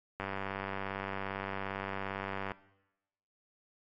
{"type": "click train", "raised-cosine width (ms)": 0.5, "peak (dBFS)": -21, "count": 227, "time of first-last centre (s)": [0.2, 2.518], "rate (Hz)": 97.5, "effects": ["noise-tail reverb RT60 0.9 s tail -18 dB re dry", "MP3 48 kbps"]}